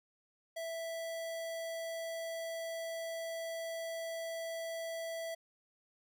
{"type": "tone", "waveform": "square", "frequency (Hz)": 659.3, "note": "E5", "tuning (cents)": 0, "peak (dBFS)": -39, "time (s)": [0.56, 5.35], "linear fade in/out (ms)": 10, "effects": []}